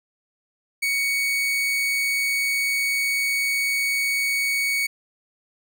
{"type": "tone", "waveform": "40% pulse", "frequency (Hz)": 2234, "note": "C#7", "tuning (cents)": 13, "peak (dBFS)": -20, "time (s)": [0.82, 4.87], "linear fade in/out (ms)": 10, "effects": []}